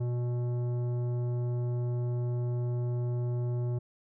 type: tone with tanh clipping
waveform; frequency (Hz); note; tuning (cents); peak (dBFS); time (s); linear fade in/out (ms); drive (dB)
sine; 121.7; B2; -25; -30; 0-3.79; 10; 12
effects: none